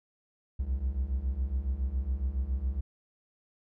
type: beating tone pair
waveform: triangle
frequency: 61.1 / 68.3 Hz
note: B1 / C#2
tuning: -18 / -25 cents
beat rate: 7.2 Hz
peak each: -31 / -28 dBFS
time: 0.59-2.81 s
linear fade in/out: 10 ms
effects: none